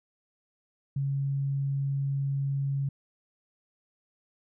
sine tone, 138.4 Hz, C#3, 2 cents flat, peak -26 dBFS, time 0.96-2.89 s, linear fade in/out 5 ms, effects none

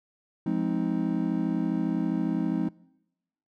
triangle chord, F minor seventh, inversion none, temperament just, 174.61 / 209.5 / 261.9 / 314.3 Hz, F3 / Ab3 / C4 / Eb4, 0 / +15 / +2 / +18 cents, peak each -28 dBFS, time 0.46-2.69 s, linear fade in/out 5 ms, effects noise-tail reverb RT60 0.9 s tail -23 dB re dry

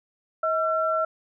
sine tone pair together, 638 / 1351.9 Hz, D#5 / E6, +43 / +43 cents, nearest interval octave + minor second, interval 1300 cents, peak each -24 dBFS, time 0.43-1.05 s, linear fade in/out 5 ms, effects none

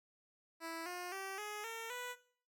10% pulse tone with pitch steps, 329.1 / 356.8 / 386.9 / 419.5 / 454.8 / 493.1 Hz, E4 / F4 / G4 / G#4 / A#4 / B4, -3 / +37 / -23 / +17 / -43 / -3 cents, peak -34 dBFS, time 0.6-2.16 s, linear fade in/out 50 ms, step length 260 ms, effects noise-tail reverb RT60 0.5 s tail -17 dB re dry

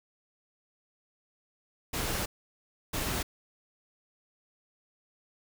pink noise bursts at uneven times, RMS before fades -32 dBFS, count 2, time 1.93-2.26 / 2.93-3.23 s, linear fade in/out 10 ms, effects none

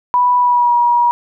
sine tone with pitch glide, 985 to 958.6 Hz, B5 to A#5, -5 to +48 cents, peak -9 dBFS, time 0.14-1.11 s, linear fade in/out 0 ms, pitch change -47 cents, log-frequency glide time 0.38-0.73 s, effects none

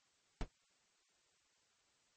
brown noise with exponential decay, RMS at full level -29 dBFS, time 0.41-0.48 s, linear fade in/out 1 ms, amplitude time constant 15 ms, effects white hiss -75 dBFS RMS until 2.16 s + MP3 32 kbps

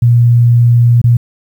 sine tone with dropouts, 119.2 Hz, A#2, 39 cents sharp, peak -4 dBFS, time 0.02-1.17 s, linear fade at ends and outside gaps 5 ms, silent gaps 1.016-1.04 s, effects 7-bit

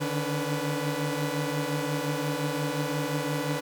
sawtooth tone cluster, 146.3 / 152 / 284.2 / 494.1 Hz, D3 / D#3 / C#4 / B4, -6 / -40 / +43 / +1 cents, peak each -29 dBFS, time 0-3.61 s, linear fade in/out 20 ms, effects none

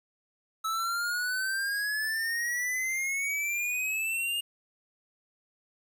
square exponential sweep, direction up, 1300 to 2845 Hz, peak -29 dBFS, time 0.64-4.41 s, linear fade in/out 10 ms, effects 10-bit

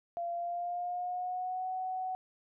sine tone with pitch glide, 688 to 745.9 Hz, F5 to F#5, -26 to +14 cents, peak -33 dBFS, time 0.17-2.15 s, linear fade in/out 0 ms, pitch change +140 cents, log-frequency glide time 0.32-1.69 s, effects none

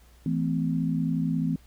sine chord, A minor, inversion second, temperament equal with one note detuned, 164.81 / 220 / 256.1 Hz, E3 / A3 / C4, 0 / 0 / -37 cents, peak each -26 / -31 / -28 dBFS, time 0.26-1.56 s, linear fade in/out 2 ms, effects added 60 Hz sine -53 dBFS peak until 1.66 s + pink hiss -60 dBFS RMS until 1.66 s

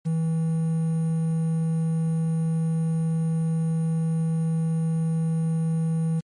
triangle tone with quantisation, 162.3 Hz, E3, 27 cents flat, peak -19 dBFS, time 0.05-6.21 s, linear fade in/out 20 ms, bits 8, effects MP3 48 kbps

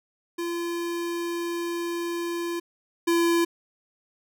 square tone pair in turn, 342.3 / 339.2 Hz, F4 / E4, -35 / +50 cents, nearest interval unison, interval 15 cents, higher first, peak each -28 / -20 dBFS, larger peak second, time 0.38-2.6 / 3.07-3.45 s, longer first, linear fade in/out 10 ms, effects none

